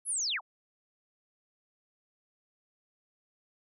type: linear sweep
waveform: sine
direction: down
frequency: 11175 to 587.3 Hz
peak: -29 dBFS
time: 0.05-0.41 s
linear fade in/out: 50 ms
effects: none